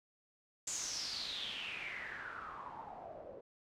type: noise with low-pass filter sweep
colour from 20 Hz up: white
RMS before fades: -44 dBFS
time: 0.67-3.41 s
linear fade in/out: 5 ms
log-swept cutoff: 7300 to 500 Hz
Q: 6.8
effects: none